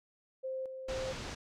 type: tone with tremolo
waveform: sine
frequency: 524 Hz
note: C5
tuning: 2 cents sharp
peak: -35 dBFS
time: 0.43-1.14 s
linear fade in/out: 20 ms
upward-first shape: square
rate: 2.2 Hz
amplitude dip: 50%
type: low-pass noise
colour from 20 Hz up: pink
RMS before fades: -42 dBFS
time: 0.88-1.35 s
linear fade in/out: 10 ms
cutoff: 6700 Hz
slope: 24 dB/octave
effects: none